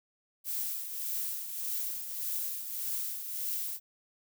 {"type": "noise with tremolo", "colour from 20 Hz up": "violet", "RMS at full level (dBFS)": -33, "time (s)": [0.44, 3.8], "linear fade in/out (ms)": 50, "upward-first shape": "triangle", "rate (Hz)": 1.7, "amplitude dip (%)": 60, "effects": []}